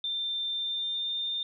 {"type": "tone with pitch glide", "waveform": "sine", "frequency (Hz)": [3579, 3612], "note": ["A7", "A7"], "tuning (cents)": [29, 45], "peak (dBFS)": -29, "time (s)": [0.04, 1.43], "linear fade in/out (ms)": 2, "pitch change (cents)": 16, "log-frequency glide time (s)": [0.48, 1.12], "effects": []}